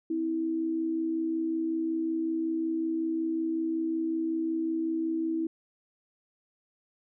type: tone pair together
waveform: sine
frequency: 260 / 325.4 Hz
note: C4 / E4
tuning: -11 / -22 cents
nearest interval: major third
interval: 389 cents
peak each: -37 / -27 dBFS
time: 0.1-5.47 s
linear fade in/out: 5 ms
effects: none